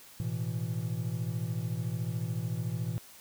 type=chord; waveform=triangle; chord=A suspended second; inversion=none; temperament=just; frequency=110 / 123.75 / 165 Hz; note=A2 / B2 / E3; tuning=0 / +4 / +2 cents; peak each=-33 / -33 / -34 dBFS; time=0.2-2.98 s; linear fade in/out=0 ms; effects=white hiss -53 dBFS RMS until 3.2 s